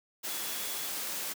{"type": "tone in noise", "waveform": "sine", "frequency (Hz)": 3388, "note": "G#7", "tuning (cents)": 34, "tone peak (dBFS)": -46, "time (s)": [0.29, 0.89], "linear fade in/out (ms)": 20, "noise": "white", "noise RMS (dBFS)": -36, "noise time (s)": [0.23, 1.34], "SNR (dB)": -13, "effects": ["high-pass 200 Hz 12 dB/octave"]}